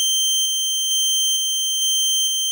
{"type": "tone with tremolo", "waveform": "25% pulse", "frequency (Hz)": 3136, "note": "G7", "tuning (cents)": 0, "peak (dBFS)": -13, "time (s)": [0, 2.51], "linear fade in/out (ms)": 0, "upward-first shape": "square", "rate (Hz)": 1.1, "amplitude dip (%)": 25, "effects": []}